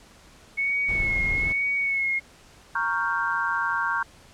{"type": "tone with vibrato", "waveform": "sine", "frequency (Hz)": 2199, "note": "C#7", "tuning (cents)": -14, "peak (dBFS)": -22, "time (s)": [0.57, 2.2], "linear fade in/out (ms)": 20, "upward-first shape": "sine", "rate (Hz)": 1.1, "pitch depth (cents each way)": 39}
{"type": "noise", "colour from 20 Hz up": "brown", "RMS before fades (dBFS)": -31, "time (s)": [0.88, 1.53], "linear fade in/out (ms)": 10}
{"type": "chord", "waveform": "sine", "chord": "G half-diminished seventh", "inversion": "first", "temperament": "equal", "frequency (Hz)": [932.3, 1108.7, 1396.9, 1568], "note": ["Bb5", "Db6", "F6", "G6"], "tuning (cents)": [0, 0, 0, 0], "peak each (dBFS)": [-29, -29, -29, -27], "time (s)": [2.75, 4.03], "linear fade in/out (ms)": 5}
{"effects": ["pink hiss -52 dBFS RMS until 4.33 s", "low-pass 9000 Hz 12 dB/octave"]}